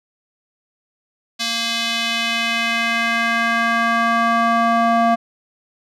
square tone with band-pass filter sweep, 231.2 Hz, A#3, 14 cents flat, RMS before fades -18 dBFS, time 1.39-5.16 s, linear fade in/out 20 ms, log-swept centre 4200 to 820 Hz, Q 1.7, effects none

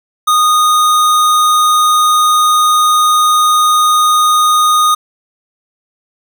square tone, 1235 Hz, D#6, 13 cents flat, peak -8 dBFS, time 0.27-4.95 s, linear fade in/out 10 ms, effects none

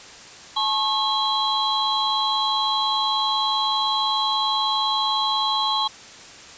sine tone cluster, 859 / 1089 / 3275 / 3984 Hz, A5 / C#6 / G#7 / B7, -42 / -31 / -25 / +14 cents, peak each -25 dBFS, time 0.56-5.88 s, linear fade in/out 10 ms, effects white hiss -42 dBFS RMS until 6.57 s + resampled to 16000 Hz

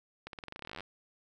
accelerating click train, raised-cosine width 0.3 ms, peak -26 dBFS, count 20, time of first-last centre 0.27-0.806 s, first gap 62 ms, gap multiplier 0.9, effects none

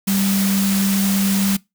sine tone in noise, 196 Hz, G3, in tune, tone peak -16 dBFS, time 0.07-1.57 s, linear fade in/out 10 ms, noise white, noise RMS -24 dBFS, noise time 0.07-1.57 s, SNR +5 dB, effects noise-tail reverb RT60 0.2 s tail -23 dB re dry

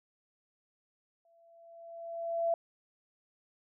sine tone with exponential growth, 672 Hz, E5, 33 cents sharp, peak -25 dBFS, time 1.25-2.54 s, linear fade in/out 2 ms, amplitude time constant 280 ms, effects none

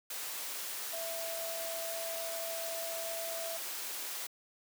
sine tone in noise, 663 Hz, E5, 10 cents sharp, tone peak -39 dBFS, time 0.93-3.57 s, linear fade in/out 5 ms, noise white, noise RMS -40 dBFS, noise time 0.1-4.27 s, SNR -2 dB, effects high-pass 400 Hz 12 dB/octave

